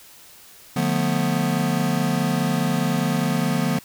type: chord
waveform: square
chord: B half-diminished seventh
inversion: first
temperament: just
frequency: 148.16 / 177.8 / 222.2 / 246.9 Hz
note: D3 / F3 / A3 / B3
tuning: +16 / +31 / +17 / 0 cents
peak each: -26 / -25 / -27 / -26 dBFS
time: 0.76-3.79 s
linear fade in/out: 5 ms
effects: white hiss -47 dBFS RMS until 3.84 s